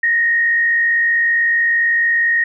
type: tone with frequency modulation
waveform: sine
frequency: 1864.7 Hz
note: A#6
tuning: in tune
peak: -12 dBFS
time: 0.03-2.44 s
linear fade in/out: 5 ms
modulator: 55.8 Hz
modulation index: 0.51
effects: none